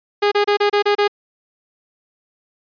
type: tone bursts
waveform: sawtooth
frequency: 410.6 Hz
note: G#4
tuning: 20 cents flat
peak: -9 dBFS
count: 7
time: 0.22-1.079 s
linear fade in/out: 10 ms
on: 97 ms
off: 30 ms
effects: resampled to 11025 Hz